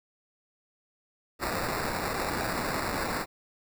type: noise with sample-and-hold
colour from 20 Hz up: white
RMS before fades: -31 dBFS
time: 1.39-3.26 s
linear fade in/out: 50 ms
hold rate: 3150 Hz
effects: none